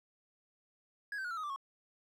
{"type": "tone with pitch steps", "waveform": "triangle", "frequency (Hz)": [1661.2, 1550, 1446.2, 1349.3, 1259, 1174.6, 1096], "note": ["G#6", "G6", "F#6", "E6", "D#6", "D6", "C#6"], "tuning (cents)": [0, -20, -40, 40, 20, 0, -20], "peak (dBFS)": -35, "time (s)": [1.12, 1.561], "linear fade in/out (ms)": 2, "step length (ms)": 63, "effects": []}